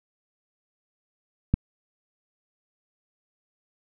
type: click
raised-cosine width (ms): 5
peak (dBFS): -7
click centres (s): 1.54
effects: none